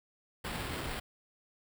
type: noise with sample-and-hold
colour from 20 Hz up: pink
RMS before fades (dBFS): -38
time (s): 0.44-1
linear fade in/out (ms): 10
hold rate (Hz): 6300
effects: none